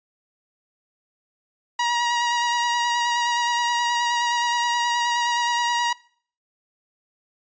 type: tone with vibrato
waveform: sawtooth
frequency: 954 Hz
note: A#5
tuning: 40 cents sharp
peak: -16 dBFS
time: 1.79-5.93 s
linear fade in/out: 5 ms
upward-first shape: sine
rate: 9.5 Hz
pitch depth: 18 cents each way
effects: noise-tail reverb RT60 0.5 s tail -22 dB re dry + resampled to 16000 Hz